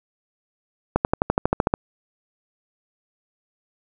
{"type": "accelerating click train", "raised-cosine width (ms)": 1, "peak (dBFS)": -3, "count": 11, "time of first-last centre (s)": [0.96, 1.739], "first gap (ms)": 89, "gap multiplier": 0.97, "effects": []}